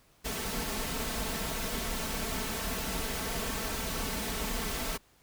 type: noise with comb filter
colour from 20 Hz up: pink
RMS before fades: -34 dBFS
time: 0.24-4.98 s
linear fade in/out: 20 ms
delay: 4.5 ms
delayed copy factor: +0.6
effects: pink hiss -64 dBFS RMS until 5.22 s